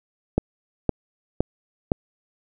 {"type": "click train", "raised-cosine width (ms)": 2, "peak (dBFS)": -5, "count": 4, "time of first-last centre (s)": [0.38, 1.918], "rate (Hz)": 1.95, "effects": []}